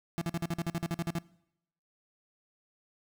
35% pulse tone bursts, 169 Hz, E3, 43 cents sharp, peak -28 dBFS, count 13, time 0.18-1.186 s, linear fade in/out 0 ms, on 34 ms, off 47 ms, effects noise-tail reverb RT60 0.8 s tail -22 dB re dry

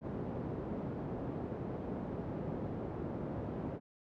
pink band-pass noise, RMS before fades -40 dBFS, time 0.01-3.8 s, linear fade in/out 50 ms, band 110 to 540 Hz, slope 12 dB/octave, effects none

